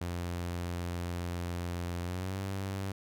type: tone with pitch glide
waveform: sawtooth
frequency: 87.31 to 96.88 Hz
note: F2 to G2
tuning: 0 to -20 cents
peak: -30 dBFS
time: 0.01-2.92 s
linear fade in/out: 5 ms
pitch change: +180 cents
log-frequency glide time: 2.03-2.38 s
effects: none